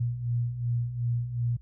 sine beating tone pair, 117.6 / 120.3 Hz, A#2 / B2, +16 / -45 cents, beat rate 2.7 Hz, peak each -33 / -27 dBFS, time 0-1.57 s, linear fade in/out 10 ms, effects added 60 Hz sine -48 dBFS peak until 1.61 s

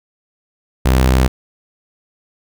sawtooth tone, 64.3 Hz, C2, 30 cents flat, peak -6 dBFS, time 0.85-1.28 s, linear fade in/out 10 ms, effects none

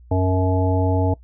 harmonic tone with a mistuned harmonic, 92.5 Hz, F#2, in tune, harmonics 1 / 3 / 5 / 7 / 9, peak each -18 / -23 / -25 / -26 / -28 dBFS, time 0.11-1.14 s, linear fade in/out 5 ms, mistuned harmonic 9, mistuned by +44 cents, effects noise-tail reverb RT60 0.1 s tail -21 dB re dry + added 60 Hz sine -43 dBFS peak until 1.23 s

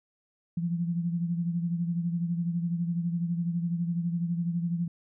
sine beating tone pair, 170 / 182 Hz, F3 / F#3, -46 / -28 cents, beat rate 12 Hz, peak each -27 / -35 dBFS, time 0.57-4.88 s, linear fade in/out 5 ms, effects none

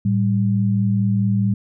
sine tone pair together, 111.31 / 196 Hz, A2 / G3, +20 / 0 cents, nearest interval minor seventh, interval 980 cents, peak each -18 dBFS, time 0.05-1.54 s, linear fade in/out 5 ms, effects none

